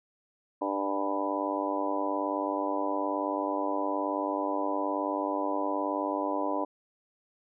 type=harmonic tone with a mistuned harmonic; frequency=98.9 Hz; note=G2; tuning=16 cents sharp; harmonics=3 / 4 / 5 / 6 / 7 / 8 / 9 / 10; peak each=-33 / -39 / -38 / -34 / -39 / -38 / -38 / -34 dBFS; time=0.61-6.65 s; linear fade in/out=10 ms; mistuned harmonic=8; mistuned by=+22 cents; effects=none